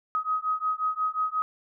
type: beating tone pair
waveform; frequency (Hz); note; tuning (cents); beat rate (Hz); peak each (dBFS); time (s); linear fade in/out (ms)
sine; 1259 / 1264.6; D#6 / D#6; +20 / +28; 5.6; -28; 0.15-1.42; 0
effects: none